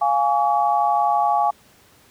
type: chord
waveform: sine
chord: Db major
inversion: first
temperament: equal with one note detuned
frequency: 698.5 / 830.6 / 1134.6 Hz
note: F5 / Ab5 / Db6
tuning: 0 / 0 / +40 cents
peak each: -21 / -18 / -23 dBFS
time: 0.01-1.51 s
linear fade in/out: 10 ms
effects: pink hiss -53 dBFS RMS until 2.1 s + high-pass 80 Hz 12 dB/octave